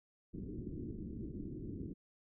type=low-pass noise; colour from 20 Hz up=white; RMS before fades=-44 dBFS; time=0.33-1.94 s; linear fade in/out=20 ms; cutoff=360 Hz; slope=48 dB/octave; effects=none